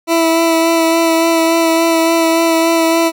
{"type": "tone with vibrato", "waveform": "20% pulse", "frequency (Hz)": 329.6, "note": "E4", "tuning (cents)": 0, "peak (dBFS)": -5, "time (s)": [0.07, 3.12], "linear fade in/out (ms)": 50, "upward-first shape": "sine", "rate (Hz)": 3.5, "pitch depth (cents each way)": 17, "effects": []}